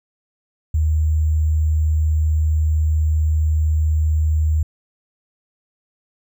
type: tone with sample-and-hold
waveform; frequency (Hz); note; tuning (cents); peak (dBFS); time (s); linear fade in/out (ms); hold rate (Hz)
sine; 77.78; D#2; 0; -14; 0.74-4.63; 5; 7350
effects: none